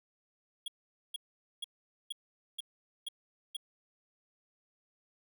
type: tone bursts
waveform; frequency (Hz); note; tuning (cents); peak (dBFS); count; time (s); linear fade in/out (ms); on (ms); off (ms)
square; 3319; G#7; -2; -36; 7; 0.66-3.567; 5; 21; 460
effects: none